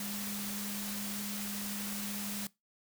sine tone in noise, 204 Hz, G#3, 31 cents flat, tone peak -40 dBFS, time 0-2.47 s, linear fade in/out 2 ms, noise white, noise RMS -40 dBFS, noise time 0-2.47 s, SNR -3 dB, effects noise-tail reverb RT60 0.2 s tail -21 dB re dry

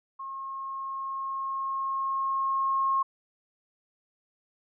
sine tone with level ramp, 1079 Hz, C#6, 47 cents flat, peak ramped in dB -35 to -22 dBFS, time 0.19-3.03 s, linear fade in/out 10 ms, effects none

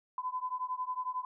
sine beating tone pair, 1006 / 1017 Hz, B5 / C6, +32 / -50 cents, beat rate 11 Hz, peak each -36 / -37 dBFS, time 0.18-1.25 s, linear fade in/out 2 ms, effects none

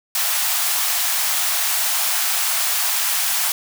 white high-pass noise, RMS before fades -20 dBFS, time 0.15-3.52 s, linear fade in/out 2 ms, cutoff 640 Hz, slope 96 dB/octave, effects none

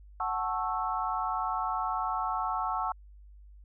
sine chord, F# minor seventh, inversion none, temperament equal with one note detuned, 740 / 880 / 1100.4 / 1318.5 Hz, F#5 / A5 / C#6 / E6, 0 / 0 / -13 / 0 cents, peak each -34 dBFS, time 0.2-2.92 s, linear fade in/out 2 ms, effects added 50 Hz sine -49 dBFS peak until 3.64 s

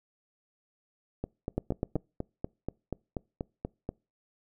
two click trains, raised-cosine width 2 ms, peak -19 / -15 dBFS, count 12 / 4, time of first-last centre 1.24-3.891 / 1.58-1.956 s, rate 4.15 / 7.97 Hz, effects noise-tail reverb RT60 0.3 s tail -26 dB re dry

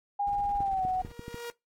sine tone with pitch glide, 811 to 743.7 Hz, G#5 to F#5, -41 to +9 cents, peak -26 dBFS, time 0.19-1.02 s, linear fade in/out 10 ms, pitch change -150 cents, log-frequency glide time 0.58-0.85 s
brown noise with tremolo, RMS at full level -43 dBFS, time 0.27-1.12 s, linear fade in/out 2 ms, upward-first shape square, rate 18 Hz, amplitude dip 55%
sawtooth tone with exponential growth, 473.5 Hz, A#4, 27 cents sharp, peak -31 dBFS, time 0.58-1.5 s, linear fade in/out 0 ms, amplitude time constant 200 ms
clicks, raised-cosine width 3 ms, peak -26 dBFS, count 6, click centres 0.605 / 0.851 / 1.049 / 1.194 / 1.281 / 1.344 s
effects noise-tail reverb RT60 0.2 s tail -22 dB re dry + AAC 64 kbps

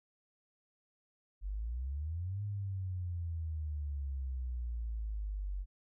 sine exponential two-way sweep, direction up then down, 46.25 to 103.83 to 46.25 Hz, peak -35 dBFS, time 1.41-5.66 s, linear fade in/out 50 ms, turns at 2.43 s, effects none

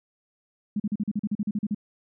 sine tone bursts, 208.3 Hz, G#3, 5 cents sharp, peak -23 dBFS, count 13, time 0.76-1.747 s, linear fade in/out 5 ms, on 39 ms, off 40 ms, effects none

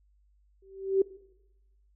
sine tone with exponential growth, 386.7 Hz, G4, 24 cents flat, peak -17 dBFS, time 0.62-1.02 s, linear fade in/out 5 ms, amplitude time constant 85 ms, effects noise-tail reverb RT60 0.9 s tail -19 dB re dry + added 50 Hz sine -62 dBFS peak until 1.95 s

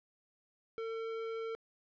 sine tone with tanh clipping, 451.1 Hz, A4, 43 cents sharp, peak -39 dBFS, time 0.78-1.55 s, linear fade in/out 0 ms, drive 16 dB, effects low-pass 4000 Hz 12 dB/octave

